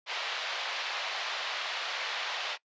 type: band-pass noise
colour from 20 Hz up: white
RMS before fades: -35 dBFS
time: 0.06-2.58 s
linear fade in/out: 50 ms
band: 580 to 4000 Hz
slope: 24 dB/octave
effects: noise-tail reverb RT60 0.1 s tail -22 dB re dry + resampled to 16000 Hz